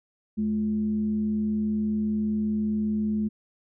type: tone with frequency modulation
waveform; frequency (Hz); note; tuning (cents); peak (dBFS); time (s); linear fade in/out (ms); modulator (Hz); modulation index
sine; 213.7; G#3; +50; -23; 0.37-3.29; 20; 135; 0.29
effects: none